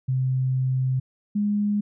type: tone pair in turn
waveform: sine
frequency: 130 / 206.4 Hz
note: C3 / G#3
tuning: -11 / -10 cents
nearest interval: minor sixth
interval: 801 cents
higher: second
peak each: -20 dBFS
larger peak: neither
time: 0.08-1 / 1.35-1.81 s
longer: first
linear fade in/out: 10 ms
effects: none